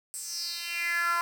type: tone with high-pass filter sweep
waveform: 10% pulse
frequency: 342.8 Hz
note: F4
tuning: 32 cents flat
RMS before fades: -31 dBFS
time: 0.14-1.21 s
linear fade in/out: 0 ms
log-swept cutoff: 8300 to 1100 Hz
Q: 4.8
effects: 8-bit